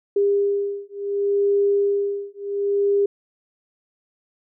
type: beating tone pair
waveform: sine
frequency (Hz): 402.1 / 402.79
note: G4 / G4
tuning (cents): +44 / +47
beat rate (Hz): 0.69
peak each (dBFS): -21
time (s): 0.16-3.06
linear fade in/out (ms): 5
effects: none